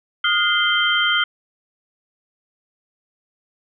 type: tone cluster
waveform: sine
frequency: 1241 / 1424 / 2074 / 3135 Hz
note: D#6 / F6 / C7 / G7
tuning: -5 / +33 / -16 / -1 cents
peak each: -25 / -19 / -24 / -19 dBFS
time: 0.24-1.24 s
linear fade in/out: 5 ms
effects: none